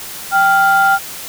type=tone pair together; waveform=sine; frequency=783.3 / 1396.9 Hz; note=G5 / F6; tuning=-2 / 0 cents; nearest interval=minor seventh; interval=1002 cents; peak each=-10 dBFS; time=0.31-0.99 s; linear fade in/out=50 ms; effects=tanh soft clip ceiling -4 dBFS + white hiss -29 dBFS RMS until 1.28 s